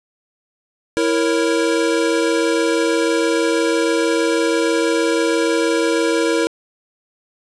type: chord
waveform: square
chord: A# diminished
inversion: second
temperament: equal with one note detuned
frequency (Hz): 329.6 / 466.2 / 552.4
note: E4 / A#4 / C#5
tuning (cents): 0 / 0 / -6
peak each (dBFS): -19 / -19 / -24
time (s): 0.97-6.47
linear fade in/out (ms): 0
effects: resampled to 22050 Hz + 8-bit